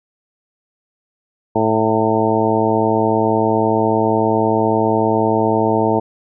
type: harmonic tone with a mistuned harmonic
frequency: 110 Hz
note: A2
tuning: in tune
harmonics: 1 / 2 / 3 / 4 / 5 / 6 / 7 / 8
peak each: -24 / -21 / -20 / -19 / -24 / -21 / -23 / -20 dBFS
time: 1.55-6 s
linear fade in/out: 10 ms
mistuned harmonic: 8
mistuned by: +46 cents
effects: none